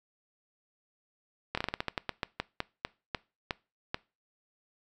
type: slowing click train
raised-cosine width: 0.3 ms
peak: -14 dBFS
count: 17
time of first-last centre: 1.55-3.944 s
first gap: 25 ms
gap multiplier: 1.21
effects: noise-tail reverb RT60 0.3 s tail -22 dB re dry